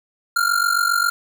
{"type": "ring-modulated tone", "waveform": "square", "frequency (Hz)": 1396.9, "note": "F6", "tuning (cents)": 0, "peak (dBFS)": -14, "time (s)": [0.36, 1.1], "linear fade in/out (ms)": 0, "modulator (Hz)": 23.7, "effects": []}